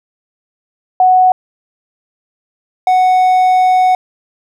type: tone pair in turn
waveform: sine / triangle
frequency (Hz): 740 / 740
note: F#5 / F#5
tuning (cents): 0 / 0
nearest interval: unison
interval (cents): 0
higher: neither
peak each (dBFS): -5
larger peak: neither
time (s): 1-1.32 / 2.87-3.95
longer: second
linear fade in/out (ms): 2
effects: none